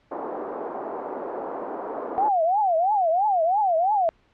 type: band-pass noise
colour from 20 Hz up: pink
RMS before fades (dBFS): -32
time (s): 0.11-2.29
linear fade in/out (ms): 10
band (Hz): 330 to 1000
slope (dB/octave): 24
type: tone with vibrato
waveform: sine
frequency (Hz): 741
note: F#5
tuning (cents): +2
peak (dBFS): -18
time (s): 2.18-4.09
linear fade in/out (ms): 0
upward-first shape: triangle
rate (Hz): 3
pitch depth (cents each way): 290
effects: pink hiss -62 dBFS RMS until 4.33 s + low-pass 3000 Hz 12 dB/octave